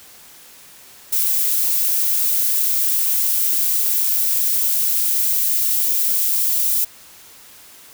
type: noise with high-pass filter sweep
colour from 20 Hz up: violet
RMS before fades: -18 dBFS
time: 1.12-6.85 s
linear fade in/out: 10 ms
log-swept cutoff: 490 to 2200 Hz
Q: 0.71
effects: white hiss -44 dBFS RMS until 7.93 s